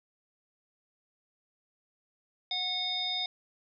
harmonic tone with a mistuned harmonic, 731 Hz, F#5, 21 cents flat, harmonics 1 / 3 / 5 / 7, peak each -40 / -40 / -31 / -38 dBFS, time 2.51-3.26 s, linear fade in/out 2 ms, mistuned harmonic 7, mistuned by -33 cents, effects none

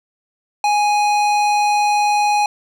sine tone with hard clipping, 830.6 Hz, G#5, in tune, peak -15 dBFS, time 0.64-2.46 s, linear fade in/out 2 ms, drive 15 dB, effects none

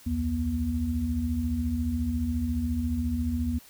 sine tone cluster, 66.9 / 81.2 / 241.6 Hz, C2 / E2 / B3, +39 / -26 / -38 cents, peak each -34 / -29 / -28 dBFS, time 0.06-3.59 s, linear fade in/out 10 ms, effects white hiss -53 dBFS RMS until 3.69 s

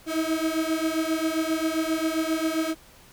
35% pulse beating tone pair, 316.4 / 323.9 Hz, D#4 / E4, +29 / -30 cents, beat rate 7.5 Hz, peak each -25 dBFS, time 0.06-2.75 s, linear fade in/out 50 ms, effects pink hiss -52 dBFS RMS until 3.12 s

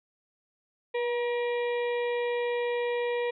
harmonic tone with a mistuned harmonic, 477.1 Hz, A#4, 40 cents sharp, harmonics 1 / 2 / 4 / 5 / 6 / 7 / 8, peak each -27 / -37 / -39 / -40 / -50 / -49 / -51 dBFS, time 0.94-3.31 s, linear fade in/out 10 ms, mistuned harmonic 1, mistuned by +19 cents, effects none

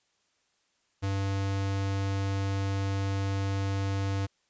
square tone, 98 Hz, G2, in tune, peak -28 dBFS, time 1.02-4.27 s, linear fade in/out 20 ms, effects white hiss -72 dBFS RMS until 4.49 s + resampled to 16000 Hz

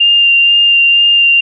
sine tone with vibrato, 2794 Hz, F7, in tune, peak -5 dBFS, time 0-1.41 s, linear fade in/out 10 ms, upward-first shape sine, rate 2.1 Hz, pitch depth 12 cents each way, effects none

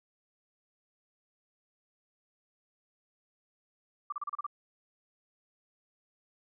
sine tone bursts, 1174.7 Hz, D6, in tune, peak -32 dBFS, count 7, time 4.1-4.466 s, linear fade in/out 5 ms, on 24 ms, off 33 ms, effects none

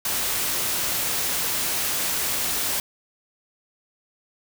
white noise, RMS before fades -25 dBFS, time 0.05-2.8 s, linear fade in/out 2 ms, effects none

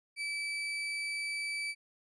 35% pulse tone, 2308 Hz, D7, 31 cents flat, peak -32 dBFS, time 0.16-1.75 s, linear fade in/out 50 ms, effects resampled to 22050 Hz

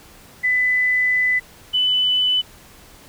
sine tone pair in turn, 2001 / 2998 Hz, B6 / F#7, +22 / +22 cents, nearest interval perfect fifth, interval 700 cents, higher second, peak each -15 dBFS, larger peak neither, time 0.43-1.4 / 1.73-2.42 s, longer first, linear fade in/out 20 ms, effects pink hiss -46 dBFS RMS until 3.08 s

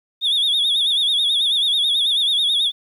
sine tone with vibrato, 3524 Hz, A7, 2 cents sharp, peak -13 dBFS, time 0.21-2.72 s, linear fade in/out 50 ms, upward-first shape sine, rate 9.2 Hz, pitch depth 110 cents each way, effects tanh soft clip ceiling -14 dBFS + 9-bit

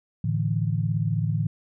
sine chord, A suspended fourth, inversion none, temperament equal, 110 / 146.83 / 164.81 Hz, A2 / D3 / E3, 0 / 0 / 0 cents, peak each -25 / -27 / -27 dBFS, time 0.24-1.47 s, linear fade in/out 5 ms, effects none

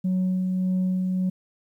sine tone with tremolo, 185 Hz, F#3, in tune, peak -18 dBFS, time 0.04-1.3 s, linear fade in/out 10 ms, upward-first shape sine, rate 1.7 Hz, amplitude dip 30%, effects tanh soft clip ceiling -19 dBFS + 10-bit

